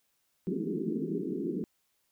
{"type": "band-pass noise", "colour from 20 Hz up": "white", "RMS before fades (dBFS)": -33, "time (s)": [0.47, 1.64], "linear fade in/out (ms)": 0, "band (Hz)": [160, 420], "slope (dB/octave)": 96, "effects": ["white hiss -75 dBFS RMS until 2.11 s"]}